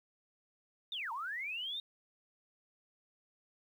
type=linear two-way sweep; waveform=sine; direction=down then up; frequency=3741 to 871 to 3741 Hz; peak=-37 dBFS; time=0.92-1.8 s; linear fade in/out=2 ms; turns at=1.12 s; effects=11-bit